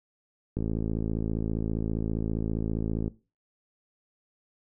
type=click train; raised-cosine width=3 ms; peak=-17 dBFS; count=139; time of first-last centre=0.57-3.079 s; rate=55 Hz; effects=noise-tail reverb RT60 0.3 s tail -19 dB re dry